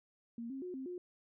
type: tone with pitch steps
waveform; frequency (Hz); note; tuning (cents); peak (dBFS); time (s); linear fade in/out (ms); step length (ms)
sine; 233 / 268.3 / 362.1 / 263.9 / 357.9; A#3 / C4 / F#4 / C4 / F4; -1 / +44 / -37 / +15 / +42; -40; 0.38-0.98; 2; 120
effects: none